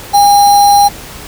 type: tone with sample-and-hold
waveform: sine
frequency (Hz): 812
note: G#5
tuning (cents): -39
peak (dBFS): -3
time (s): 0.13-0.89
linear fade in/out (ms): 20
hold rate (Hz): 4900
effects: pink hiss -29 dBFS RMS until 1.27 s